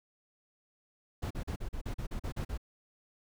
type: noise bursts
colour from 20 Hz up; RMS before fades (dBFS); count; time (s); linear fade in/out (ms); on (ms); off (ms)
brown; -36; 11; 1.22-2.577; 10; 87; 40
effects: none